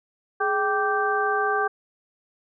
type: harmonic tone with a mistuned harmonic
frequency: 390.6 Hz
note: G4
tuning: 6 cents flat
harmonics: 1 / 2 / 3 / 4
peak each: -26 / -26 / -26 / -26 dBFS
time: 0.4-1.68 s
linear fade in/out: 10 ms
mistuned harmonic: 1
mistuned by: +120 cents
effects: none